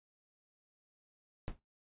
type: noise with exponential decay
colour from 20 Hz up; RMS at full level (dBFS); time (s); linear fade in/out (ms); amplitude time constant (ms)
brown; -34; 1.48-1.59; 0; 23
effects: noise-tail reverb RT60 0.2 s tail -21 dB re dry + resampled to 8000 Hz